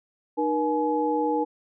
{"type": "tone cluster", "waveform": "sine", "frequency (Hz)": [305.4, 478, 847], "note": ["D#4", "A#4", "G#5"], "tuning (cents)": [-32, 43, 34], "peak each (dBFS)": -26, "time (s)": [0.37, 1.45], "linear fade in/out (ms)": 20, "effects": []}